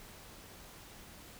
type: silence
effects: pink hiss -53 dBFS RMS until 1.39 s